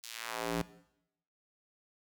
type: tone with high-pass filter sweep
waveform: square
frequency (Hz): 57.6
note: A#1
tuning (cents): -20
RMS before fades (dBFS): -38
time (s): 0.03-0.62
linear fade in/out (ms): 5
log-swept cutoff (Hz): 5100 to 160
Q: 0.95
effects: noise-tail reverb RT60 0.8 s tail -18 dB re dry